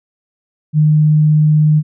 sine tone, 152.7 Hz, D#3, 32 cents flat, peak -7 dBFS, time 0.73-1.83 s, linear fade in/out 50 ms, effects none

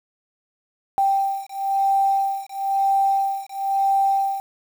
sine beating tone pair, 784 / 785 Hz, G5 / G5, 0 / +2 cents, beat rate 1 Hz, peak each -21 dBFS, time 0.98-4.4 s, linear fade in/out 0 ms, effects 7-bit

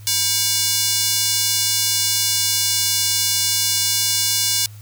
square tone with high-pass filter, 319.7 Hz, D#4, 47 cents sharp, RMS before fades -19 dBFS, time 0.07-4.66 s, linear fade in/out 0 ms, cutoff 4900 Hz, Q 1.2, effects added 105 Hz sine -36 dBFS peak until 4.81 s + white hiss -49 dBFS RMS until 4.81 s

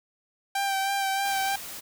sawtooth tone with vibrato, 784 Hz, G5, in tune, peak -21 dBFS, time 0.55-1.56 s, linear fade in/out 5 ms, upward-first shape sine, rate 3.2 Hz, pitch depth 23 cents each way
white noise, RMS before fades -39 dBFS, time 1.24-1.81 s, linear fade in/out 20 ms
effects none

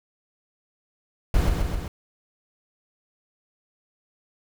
brown noise with echo, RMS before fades -20 dBFS, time 1.34-1.49 s, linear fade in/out 2 ms, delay 130 ms, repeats 3, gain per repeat -3 dB, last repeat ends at 1.88 s, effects none

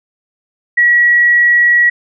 sine tone, 1922 Hz, B6, 48 cents flat, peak -6 dBFS, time 0.77-1.9 s, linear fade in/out 10 ms, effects none

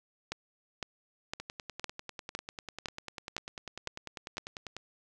two click trains, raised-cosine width 0.2 ms, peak -17 / -23 dBFS, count 9 / 35, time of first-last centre 0.32-4.381 / 1.4-4.766 s, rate 1.97 / 10.1 Hz, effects none

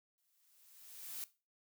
blue noise with exponential growth, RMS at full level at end -42 dBFS, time 0.18-1.24 s, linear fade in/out 0 ms, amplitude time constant 230 ms, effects noise-tail reverb RT60 0.3 s tail -17 dB re dry

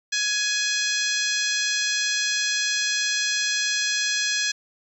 harmonic tone with a mistuned harmonic, 837 Hz, G#5, 13 cents sharp, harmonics 2 / 3 / 4 / 5 / 6 / 7 / 8 / 9, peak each -27 / -30 / -30 / -29 / -31 / -30 / -33 / -35 dBFS, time 0.12-4.52 s, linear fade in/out 10 ms, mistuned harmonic 8, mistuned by -58 cents, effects 9-bit

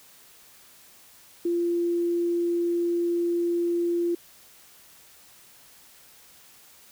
sine tone, 344.3 Hz, F4, 25 cents flat, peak -22 dBFS, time 1.45-4.15 s, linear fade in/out 5 ms, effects white hiss -53 dBFS RMS until 6.91 s

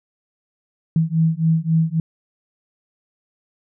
sine beating tone pair, 160.2 / 163.9 Hz, E3 / E3, -49 / -10 cents, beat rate 3.7 Hz, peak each -18 dBFS, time 0.96-2 s, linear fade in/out 2 ms, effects none

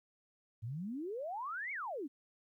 sine exponential two-way sweep, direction up then down, 103.7 to 2299 to 253 Hz, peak -38 dBFS, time 0.62-2.08 s, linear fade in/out 20 ms, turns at 1.72 s, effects 13-bit

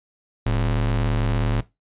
square ring-modulated tone, 77.78 Hz, D#2, in tune, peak -17 dBFS, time 0.46-1.61 s, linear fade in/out 5 ms, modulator 34.6 Hz, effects noise-tail reverb RT60 0.2 s tail -17 dB re dry + resampled to 8000 Hz

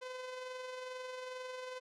sawtooth tone with amplitude modulation, 509 Hz, C5, 48 cents flat, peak -37 dBFS, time 0.01-1.8 s, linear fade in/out 20 ms, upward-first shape sine, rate 22.3 Hz, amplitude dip 35%, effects low-pass 6000 Hz 12 dB/octave

